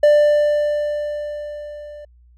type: tone with level ramp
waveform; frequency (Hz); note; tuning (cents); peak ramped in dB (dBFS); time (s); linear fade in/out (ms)
triangle; 592; D5; +14; -6 to -32; 0.03-2.05; 5
effects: added 60 Hz sine -47 dBFS peak until 2.37 s